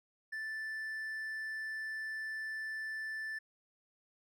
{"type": "tone", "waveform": "triangle", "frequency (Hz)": 1760, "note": "A6", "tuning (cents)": 0, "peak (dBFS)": -36, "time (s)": [0.32, 3.39], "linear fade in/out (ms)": 10, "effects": []}